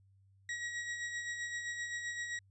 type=tone with tremolo; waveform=40% pulse; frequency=1907 Hz; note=A#6; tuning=39 cents sharp; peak=-35 dBFS; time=0.49-2.39 s; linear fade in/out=2 ms; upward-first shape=sine; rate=7.7 Hz; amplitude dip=45%; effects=added 97 Hz sine -63 dBFS peak until 2.5 s + resampled to 22050 Hz